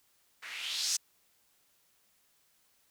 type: noise with low-pass filter sweep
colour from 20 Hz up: violet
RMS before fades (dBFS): -35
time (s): 0.42-0.97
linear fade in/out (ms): 10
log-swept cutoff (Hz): 1700 to 6400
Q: 2.9
effects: white hiss -70 dBFS RMS until 2.9 s